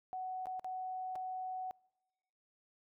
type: tone with dropouts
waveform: sine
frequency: 745 Hz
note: F#5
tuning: 12 cents sharp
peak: -38 dBFS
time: 0.13-1.71 s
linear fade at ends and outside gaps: 0 ms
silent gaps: 0.457-0.469 / 0.595-0.645 / 1.155-1.159 s
effects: noise-tail reverb RT60 1.0 s tail -26 dB re dry